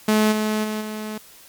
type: tone with level steps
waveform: sawtooth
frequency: 214.9 Hz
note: A3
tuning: 41 cents flat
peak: -11 / -16 / -20 / -24 dBFS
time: 0.08-1.18 s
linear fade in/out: 5 ms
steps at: 0.31 / 0.63 / 0.8 s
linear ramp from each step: 20 ms
effects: white hiss -47 dBFS RMS until 1.48 s + MP3 96 kbps